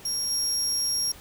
30% pulse tone with level steps, 5588 Hz, F8, in tune, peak -22 / -20 dBFS, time 0.05-1.12 s, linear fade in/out 5 ms, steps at 0.3 s, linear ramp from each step 10 ms, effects pink hiss -48 dBFS RMS until 1.2 s

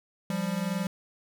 square tone pair together, 174.61 / 195.99 Hz, F3 / G3, 0 / 0 cents, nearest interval major second, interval 200 cents, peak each -32 / -31 dBFS, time 0.3-0.87 s, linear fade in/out 2 ms, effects none

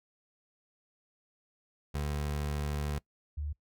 25% pulse / sine tone pair in turn, 73.42 / 74.06 Hz, D2 / D2, 0 / +15 cents, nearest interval unison, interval 15 cents, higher second, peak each -28 / -33 dBFS, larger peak first, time 1.94-2.99 / 3.37-3.53 s, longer first, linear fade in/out 10 ms, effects noise-tail reverb RT60 0.1 s tail -22 dB re dry

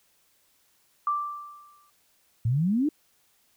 sine tone with exponential decay, 1174.7 Hz, D6, in tune, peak -21 dBFS, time 1.07-1.9 s, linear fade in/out 2 ms, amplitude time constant 180 ms
sine exponential sweep, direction up, 107.2 to 318.2 Hz, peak -21 dBFS, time 2.45-2.89 s, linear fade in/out 5 ms
effects white hiss -66 dBFS RMS until 3.56 s

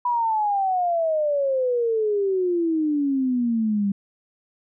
sine exponential sweep, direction down, 987.8 to 196 Hz, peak -19 dBFS, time 0.05-3.92 s, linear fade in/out 5 ms, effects none

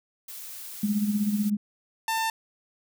blue noise, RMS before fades -40 dBFS, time 0.28-1.5 s, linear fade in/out 5 ms
sine tone with tremolo, 207.7 Hz, G#3, in tune, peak -20 dBFS, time 0.83-1.57 s, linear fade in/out 5 ms, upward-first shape sine, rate 16 Hz, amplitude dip 60%
sawtooth tone, 895 Hz, A5, 29 cents sharp, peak -21 dBFS, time 2.08-2.3 s, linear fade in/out 2 ms
effects none

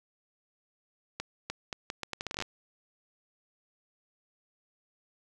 accelerating click train, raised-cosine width 0.2 ms, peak -17 dBFS, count 15, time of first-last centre 1.2-2.423 s, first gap 300 ms, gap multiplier 0.76, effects none

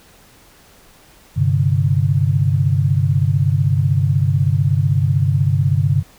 sine chord, G suspended fourth, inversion none, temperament equal, 98 / 130.81 / 146.83 Hz, G2 / C3 / D3, 0 / 0 / 0 cents, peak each -17 dBFS, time 1.36-6.03 s, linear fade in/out 20 ms, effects pink hiss -48 dBFS RMS until 6.18 s

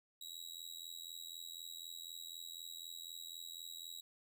sawtooth tone with amplitude modulation, 3866 Hz, B7, 38 cents flat, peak -40 dBFS, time 0.21-4.01 s, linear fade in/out 5 ms, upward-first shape sine, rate 84 Hz, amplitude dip 95%, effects none

